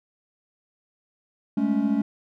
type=tone cluster; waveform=triangle; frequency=204.6 / 218.7 / 280.7 Hz; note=G#3 / A3 / C#4; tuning=-26 / -10 / +22 cents; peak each=-25 / -22 / -22 dBFS; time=1.57-2.02 s; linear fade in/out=5 ms; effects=none